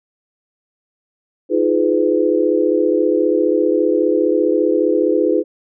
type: chord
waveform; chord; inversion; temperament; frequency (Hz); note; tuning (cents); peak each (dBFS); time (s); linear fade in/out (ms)
sine; F half-diminished seventh; third; just; 314.3 / 349.2 / 419.1 / 502.9; Eb4 / F4 / Ab4 / Cb5; +18 / 0 / +16 / +31; -18; 1.49-5.44; 50
effects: none